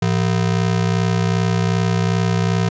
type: ring-modulated tone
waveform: square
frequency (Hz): 141.1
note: C#3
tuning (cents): +31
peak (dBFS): -13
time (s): 0.02-2.69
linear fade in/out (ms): 2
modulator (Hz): 31.3
effects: resampled to 16000 Hz